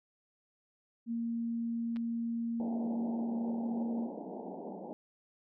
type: tone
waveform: sine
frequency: 232 Hz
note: A#3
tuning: 8 cents flat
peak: -32 dBFS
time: 1.06-4.09 s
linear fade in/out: 50 ms
type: clicks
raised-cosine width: 0.3 ms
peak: -35 dBFS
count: 2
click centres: 1.961 / 1.968 s
type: band-pass noise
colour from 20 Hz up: pink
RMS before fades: -43 dBFS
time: 2.6-4.93 s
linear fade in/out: 0 ms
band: 180 to 890 Hz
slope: 96 dB/octave
effects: none